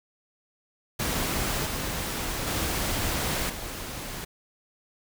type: noise with level steps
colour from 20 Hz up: pink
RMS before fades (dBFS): -28 / -31 / -28 / -36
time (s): 0.99-4.25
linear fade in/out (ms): 10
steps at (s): 1.65 / 2.47 / 3.49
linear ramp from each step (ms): 10
effects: none